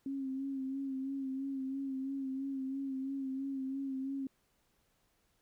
sine tone with vibrato, 269.2 Hz, C4, 49 cents sharp, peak -35 dBFS, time 0.06-4.27 s, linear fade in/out 2 ms, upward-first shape sine, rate 3 Hz, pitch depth 38 cents each way, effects pink hiss -75 dBFS RMS until 5.41 s

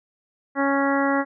harmonic tone, 277.2 Hz, C#4, in tune, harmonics 1 / 2 / 3 / 4 / 5 / 6 / 7, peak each -22 / -25 / -27 / -28 / -29 / -30 / -30 dBFS, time 0.55-1.25 s, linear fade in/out 50 ms, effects none

